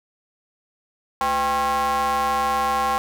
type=ring-modulated tone; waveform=square; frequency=142.8 Hz; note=D3; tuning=48 cents flat; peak=-17 dBFS; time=1.21-2.98 s; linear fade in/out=0 ms; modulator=935 Hz; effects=none